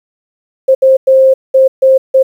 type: tone bursts at uneven times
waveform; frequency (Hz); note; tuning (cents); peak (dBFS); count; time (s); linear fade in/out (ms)
sine; 529; C5; +19; -3; 6; 0.68-0.75 / 0.82-0.97 / 1.07-1.34 / 1.54-1.68 / 1.82-1.98 / 2.14-2.23; 10
effects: 7-bit